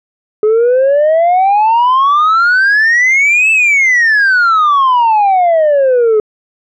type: exponential two-way sweep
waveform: sine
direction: up then down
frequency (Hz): 420 to 2653 to 420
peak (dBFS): -4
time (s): 0.43-6.2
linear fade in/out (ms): 2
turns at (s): 3.51
effects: tanh soft clip ceiling -5 dBFS